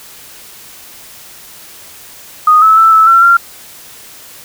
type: tone with pitch steps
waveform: sine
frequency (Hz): 1241 / 1302 / 1324 / 1309 / 1353 / 1381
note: D#6 / E6 / E6 / E6 / E6 / F6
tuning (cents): -5 / -22 / +7 / -13 / +45 / -20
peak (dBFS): -3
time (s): 2.47-3.37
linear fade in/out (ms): 5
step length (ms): 150
effects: white hiss -35 dBFS RMS until 4.44 s